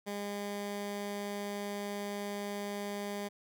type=tone; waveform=15% pulse; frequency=203.4 Hz; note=G#3; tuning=36 cents flat; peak=-30 dBFS; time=0.06-3.29 s; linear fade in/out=20 ms; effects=none